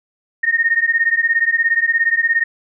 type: beating tone pair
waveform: sine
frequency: 1836 / 1853 Hz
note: A#6 / A#6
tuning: -27 / -11 cents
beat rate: 17 Hz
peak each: -16 dBFS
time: 0.43-2.44 s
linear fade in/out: 10 ms
effects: none